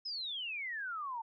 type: exponential sweep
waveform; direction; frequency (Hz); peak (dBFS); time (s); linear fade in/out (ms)
sine; down; 5240 to 880; -37; 0.05-1.22; 10
effects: none